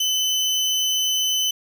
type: tone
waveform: 30% pulse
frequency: 3028 Hz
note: F#7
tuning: 39 cents sharp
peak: -16 dBFS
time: 0-1.51 s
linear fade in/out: 5 ms
effects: none